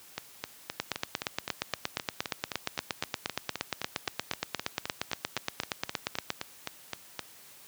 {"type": "two click trains", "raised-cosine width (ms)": 0.2, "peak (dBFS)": [-11, -15], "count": [48, 28], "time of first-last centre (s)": [[0.8, 6.304], [0.18, 7.193]], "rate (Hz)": [8.54, 3.85], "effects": ["white hiss -53 dBFS RMS until 7.67 s", "high-pass 80 Hz 12 dB/octave"]}